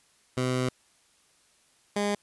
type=tone pair in turn; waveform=15% pulse; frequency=127.4 / 204.7 Hz; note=C3 / G#3; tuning=-46 / -25 cents; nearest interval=minor sixth; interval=821 cents; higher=second; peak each=-19 dBFS; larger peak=neither; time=0.37-0.69 / 1.96-2.15 s; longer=first; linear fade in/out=5 ms; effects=white hiss -64 dBFS RMS until 2.22 s + resampled to 24000 Hz